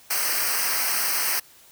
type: noise with comb filter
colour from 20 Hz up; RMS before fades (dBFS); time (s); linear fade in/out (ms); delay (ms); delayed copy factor
white; -24; 0.1-1.4; 10; 0.28; -0.95
effects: white hiss -52 dBFS RMS until 1.71 s